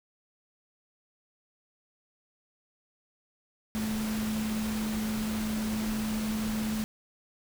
sine tone in noise, 216.8 Hz, A3, 25 cents flat, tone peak -29 dBFS, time 3.75-6.84 s, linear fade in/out 0 ms, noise pink, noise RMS -38 dBFS, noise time 3.75-6.84 s, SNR +6 dB, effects none

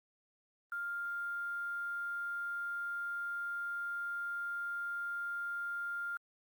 sine tone with quantisation, 1400 Hz, F6, 4 cents sharp, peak -36 dBFS, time 0.72-6.17 s, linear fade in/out 2 ms, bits 10, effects Opus 24 kbps

